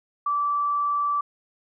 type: tone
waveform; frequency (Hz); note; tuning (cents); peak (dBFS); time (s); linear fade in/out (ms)
sine; 1161; D6; -20; -21; 0.26-1.21; 5
effects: none